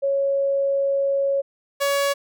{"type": "tone pair in turn", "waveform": ["sine", "sawtooth"], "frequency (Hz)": [553, 562.3], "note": ["C#5", "C#5"], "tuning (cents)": [-4, 25], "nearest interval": "unison", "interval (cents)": 29, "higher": "second", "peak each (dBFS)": [-18, -15], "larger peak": "second", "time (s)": [[0.02, 1.42], [1.8, 2.14]], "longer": "first", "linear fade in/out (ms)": 20, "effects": []}